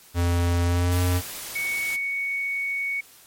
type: tone with pitch glide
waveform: square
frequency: 86.7 to 89.55 Hz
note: F2 to F2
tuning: -12 to +44 cents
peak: -20 dBFS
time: 0.14-1.22 s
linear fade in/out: 50 ms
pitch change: +56 cents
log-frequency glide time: 0.64-1.01 s
type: noise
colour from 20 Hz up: white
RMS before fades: -35 dBFS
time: 0.91-1.97 s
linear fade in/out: 20 ms
type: tone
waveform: sine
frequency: 2227 Hz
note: C#7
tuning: 7 cents sharp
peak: -24 dBFS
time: 1.55-3.01 s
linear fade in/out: 10 ms
effects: white hiss -51 dBFS RMS until 3.26 s + MP3 64 kbps